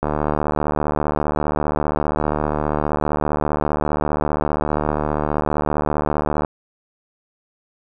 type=click train; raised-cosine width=1 ms; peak=-6 dBFS; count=483; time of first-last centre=0.03-6.448 s; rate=75.1 Hz; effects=none